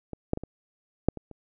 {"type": "clicks", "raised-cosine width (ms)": 2, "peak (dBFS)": [-22, -10, -19, -24, -6, -24, -30], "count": 7, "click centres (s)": [0.133, 0.334, 0.374, 0.436, 1.086, 1.173, 1.313], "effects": []}